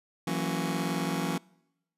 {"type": "chord", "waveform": "sawtooth", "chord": "F# dominant seventh", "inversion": "third", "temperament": "just", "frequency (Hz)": [166.5, 185, 231.2, 277.5], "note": ["E3", "F#3", "A#3", "C#4"], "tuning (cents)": [18, 0, -14, 2], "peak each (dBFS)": [-29, -29, -32, -30], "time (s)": [0.27, 1.38], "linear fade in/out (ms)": 5, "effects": ["noise-tail reverb RT60 0.9 s tail -26 dB re dry", "resampled to 32000 Hz"]}